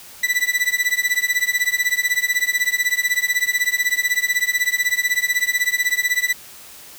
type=tone with tremolo; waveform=40% pulse; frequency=1975.5 Hz; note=B6; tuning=in tune; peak=-12 dBFS; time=0.23-6.33 s; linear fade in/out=5 ms; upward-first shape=triangle; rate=16 Hz; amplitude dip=100%; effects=white hiss -41 dBFS RMS until 6.98 s